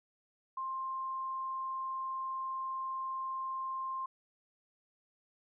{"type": "tone", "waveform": "sine", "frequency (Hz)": 1055, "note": "C6", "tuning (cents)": 14, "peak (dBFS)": -35, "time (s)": [0.57, 4.06], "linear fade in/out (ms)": 5, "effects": []}